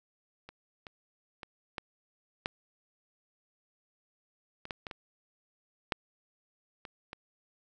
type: clicks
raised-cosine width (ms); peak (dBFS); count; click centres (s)
0.3; -30 / -28 / -26 / -19 / -15 / -27 / -19 / -23 / -24 / -12 / -27 / -25; 12; 0.49 / 0.868 / 1.432 / 1.782 / 2.459 / 4.654 / 4.708 / 4.868 / 4.912 / 5.922 / 6.852 / 7.131
effects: none